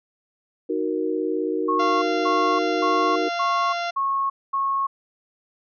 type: chord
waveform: sine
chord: D# minor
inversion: none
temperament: equal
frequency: 311.1 / 370 / 466.2 Hz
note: D#4 / F#4 / A#4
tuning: 0 / 0 / 0 cents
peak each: -26 dBFS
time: 0.69-3.29 s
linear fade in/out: 10 ms
type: tone bursts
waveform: sine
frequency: 1094 Hz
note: C#6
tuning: 23 cents flat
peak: -20 dBFS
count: 6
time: 1.68-4.87 s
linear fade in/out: 10 ms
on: 340 ms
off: 230 ms
type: harmonic tone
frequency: 691 Hz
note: F5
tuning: 19 cents flat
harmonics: 1 / 2 / 3 / 4 / 5 / 6 / 7 / 8 / 9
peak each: -26 / -30 / -35 / -36 / -38 / -40 / -45 / -42 / -48 dBFS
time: 1.79-3.91 s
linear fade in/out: 10 ms
effects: none